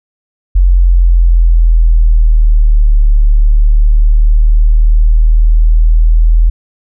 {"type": "linear two-way sweep", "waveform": "sine", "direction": "down then up", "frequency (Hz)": [44.92, 36.68, 40.69], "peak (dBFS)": -3, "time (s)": [0.55, 6.5], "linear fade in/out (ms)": 10, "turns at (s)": 3.04, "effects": []}